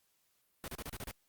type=noise bursts; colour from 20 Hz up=pink; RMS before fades=-42 dBFS; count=7; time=0.64-1.111 s; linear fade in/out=0 ms; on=39 ms; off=33 ms; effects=white hiss -75 dBFS RMS until 1.28 s + Opus 48 kbps